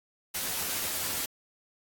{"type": "noise with comb filter", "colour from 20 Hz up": "white", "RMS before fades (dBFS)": -32, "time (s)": [0.34, 1.26], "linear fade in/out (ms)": 10, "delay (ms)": 11, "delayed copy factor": 0.5, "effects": ["AAC 64 kbps"]}